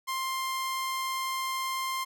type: tone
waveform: sawtooth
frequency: 1053 Hz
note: C6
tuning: 11 cents sharp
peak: -26 dBFS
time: 0.07-2.05 s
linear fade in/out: 20 ms
effects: none